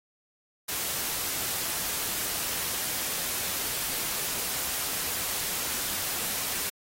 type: noise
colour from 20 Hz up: white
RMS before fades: -31 dBFS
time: 0.68-6.7 s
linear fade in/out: 10 ms
effects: AAC 48 kbps